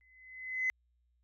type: tone with exponential growth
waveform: sine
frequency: 2034 Hz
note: C7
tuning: 50 cents flat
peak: -26 dBFS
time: 0.01-0.7 s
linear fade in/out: 0 ms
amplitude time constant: 150 ms
effects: tanh soft clip ceiling -23 dBFS + added 60 Hz sine -70 dBFS peak until 1.23 s